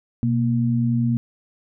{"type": "tone pair together", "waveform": "sine", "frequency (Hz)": [123.9, 233.9], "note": ["B2", "A#3"], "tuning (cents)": [6, 6], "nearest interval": "major seventh", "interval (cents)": 1100, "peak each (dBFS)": -20, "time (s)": [0.23, 1.17], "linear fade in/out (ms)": 0, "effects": []}